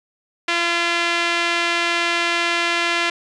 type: tone with band-pass filter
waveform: sawtooth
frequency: 342.1 Hz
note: F4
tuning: 36 cents flat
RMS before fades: -20 dBFS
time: 0.48-3.1 s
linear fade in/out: 5 ms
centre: 2500 Hz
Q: 1.3
effects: resampled to 22050 Hz